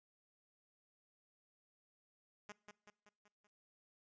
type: tone with echo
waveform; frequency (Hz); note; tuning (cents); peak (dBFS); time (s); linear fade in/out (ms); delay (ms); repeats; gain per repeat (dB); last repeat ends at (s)
5% pulse; 207.7; G#3; 0; -37; 2.49-2.52; 2; 190; 5; -5; 3.47
effects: noise-tail reverb RT60 0.5 s tail -23 dB re dry + resampled to 16000 Hz